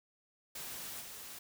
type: noise with level steps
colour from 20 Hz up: white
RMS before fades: -44 / -48 dBFS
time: 0.55-1.39 s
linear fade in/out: 5 ms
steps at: 1 s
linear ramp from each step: 20 ms
effects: none